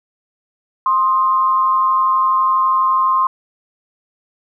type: tone pair together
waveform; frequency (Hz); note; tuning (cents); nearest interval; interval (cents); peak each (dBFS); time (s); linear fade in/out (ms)
sine; 1052 / 1244.5; C6 / D#6; +9 / 0; minor third; 291; -12 / -21; 0.86-3.27; 2
effects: none